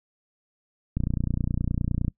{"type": "click train", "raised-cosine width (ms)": 5, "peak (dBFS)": -13, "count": 34, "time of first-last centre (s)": [0.97, 2.081], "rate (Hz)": 29.7, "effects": ["noise-tail reverb RT60 0.1 s tail -23 dB re dry"]}